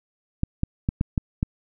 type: clicks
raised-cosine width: 5 ms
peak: -9 dBFS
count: 6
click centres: 0.434 / 0.634 / 0.889 / 1.011 / 1.178 / 1.429 s
effects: none